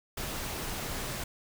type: noise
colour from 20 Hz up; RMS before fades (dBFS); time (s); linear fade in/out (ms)
pink; -36; 0.17-1.24; 5
effects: none